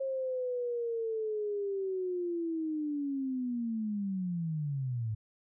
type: linear sweep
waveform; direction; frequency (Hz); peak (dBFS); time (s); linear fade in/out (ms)
sine; down; 540 to 105.5; -31; 0-5.15; 10
effects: none